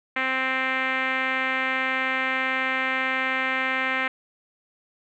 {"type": "tone with low-pass filter", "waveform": "5% pulse", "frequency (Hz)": 261.6, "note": "C4", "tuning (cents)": 0, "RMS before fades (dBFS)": -25, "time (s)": [0.16, 4.08], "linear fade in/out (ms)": 5, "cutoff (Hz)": 2100, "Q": 2.8, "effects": []}